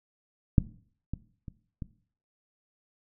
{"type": "clicks", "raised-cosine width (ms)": 5, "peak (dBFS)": [-6, -20, -28, -23], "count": 4, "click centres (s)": [0.582, 1.136, 1.482, 1.822], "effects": ["noise-tail reverb RT60 0.5 s tail -17 dB re dry"]}